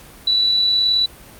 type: tone with amplitude modulation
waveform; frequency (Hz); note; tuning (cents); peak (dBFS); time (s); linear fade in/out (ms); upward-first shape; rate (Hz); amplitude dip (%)
sine; 3951; B7; 0; -12; 0.27-1.06; 5; sine; 39.2; 30
effects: pink hiss -42 dBFS RMS until 1.39 s + Opus 48 kbps